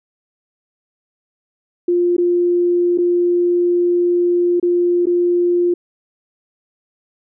sine tone with dropouts, 350.9 Hz, F4, 8 cents sharp, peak -12 dBFS, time 1.88-5.74 s, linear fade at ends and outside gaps 5 ms, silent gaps 2.167-2.181 / 2.977-2.984 / 4.599-4.627 / 5.057-5.068 s, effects none

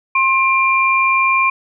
sine tone pair together, 1061.5 / 2380 Hz, C6 / D7, +25 / +22 cents, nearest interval octave + major second, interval 1397 cents, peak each -14 dBFS, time 0.15-1.5 s, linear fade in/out 5 ms, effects none

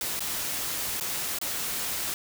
white noise with dropouts, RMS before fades -31 dBFS, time 0.01-2.14 s, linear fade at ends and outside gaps 1 ms, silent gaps 0.194-0.205 / 0.999-1.009 / 1.387-1.414 s, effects none

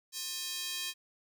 square tone with high-pass filter sweep, 356.4 Hz, F4, 35 cents sharp, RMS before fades -38 dBFS, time 0.12-0.94 s, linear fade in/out 50 ms, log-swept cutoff 4800 to 3100 Hz, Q 1.4, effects none

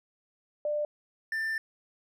sine / triangle tone pair in turn, 595 / 1783 Hz, D5 / A6, +22 / +22 cents, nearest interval octave + perfect fifth, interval 1900 cents, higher second, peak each -27 dBFS, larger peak neither, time 0.65-0.85 / 1.32-1.58 s, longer second, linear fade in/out 2 ms, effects none

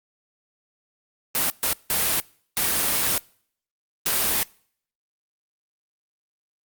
white noise bursts at uneven times, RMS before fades -22 dBFS, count 5, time 1.35-1.5 / 1.63-1.73 / 1.9-2.2 / 2.57-3.18 / 4.06-4.43 s, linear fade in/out 0 ms, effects noise-tail reverb RT60 0.6 s tail -25 dB re dry + Opus 32 kbps

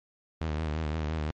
sawtooth tone with vibrato, 77.78 Hz, D#2, in tune, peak -25 dBFS, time 0.41-1.31 s, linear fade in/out 0 ms, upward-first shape sine, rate 5.8 Hz, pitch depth 67 cents each way, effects low-pass 4000 Hz 12 dB/octave + MP3 48 kbps

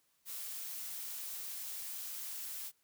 blue noise, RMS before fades -43 dBFS, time 0.25-2.72 s, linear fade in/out 50 ms, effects white hiss -75 dBFS RMS until 2.83 s

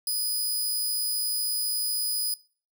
15% pulse tone, 4978 Hz, D#8, in tune, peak -19 dBFS, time 0.07-2.34 s, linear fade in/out 2 ms, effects noise-tail reverb RT60 0.4 s tail -21 dB re dry

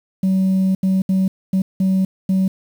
sine tone bursts at uneven times, 189.6 Hz, F#3, 43 cents sharp, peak -11 dBFS, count 6, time 0.23-0.75 / 0.83-1.02 / 1.09-1.28 / 1.53-1.62 / 1.8-2.05 / 2.29-2.48 s, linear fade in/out 5 ms, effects tanh soft clip ceiling -12 dBFS + 7-bit

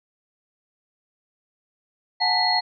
sine tone cluster, 729 / 846 / 898 / 1983 / 4293 Hz, F#5 / G#5 / A5 / B6 / C8, -26 / +32 / +35 / +7 / +44 cents, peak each -25 / -27 / -27 / -27 / -21 dBFS, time 2.2-2.61 s, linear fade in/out 20 ms, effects none

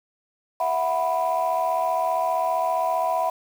sine chord, E suspended second, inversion none, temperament equal with one note detuned, 659.3 / 734.5 / 987.8 Hz, E5 / F#5 / B5, 0 / -13 / 0 cents, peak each -24 dBFS, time 0.6-3.3 s, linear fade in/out 5 ms, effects tanh soft clip ceiling -14 dBFS + 7-bit

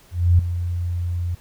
sine tone with ADSR envelope, 87.4 Hz, F2, 2 cents sharp, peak -9 dBFS, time 0.11-1.35 s, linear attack 280 ms, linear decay 4 ms, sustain -12 dB, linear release 7 ms, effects pink hiss -52 dBFS RMS until 1.4 s

